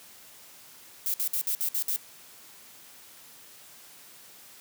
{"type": "noise bursts", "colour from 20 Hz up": "violet", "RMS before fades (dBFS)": -28, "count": 7, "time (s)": [1.06, 1.961], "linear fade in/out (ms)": 0, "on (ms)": 79, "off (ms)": 58, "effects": ["white hiss -51 dBFS RMS until 4.6 s", "high-pass 100 Hz 12 dB/octave"]}